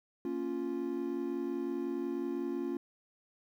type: chord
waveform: triangle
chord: Bb minor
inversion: none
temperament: equal with one note detuned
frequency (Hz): 233.1 / 278.8 / 349.2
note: Bb3 / Db4 / F4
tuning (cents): 0 / +10 / 0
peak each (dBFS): -39 / -35 / -34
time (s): 0.25-2.77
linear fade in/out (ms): 2
effects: 11-bit